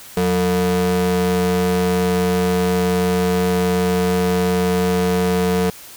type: ring-modulated tone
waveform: square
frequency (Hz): 133.3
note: C3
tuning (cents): +33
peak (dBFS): -13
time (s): 0.17-5.7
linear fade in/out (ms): 2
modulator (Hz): 316
effects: white hiss -39 dBFS RMS until 5.96 s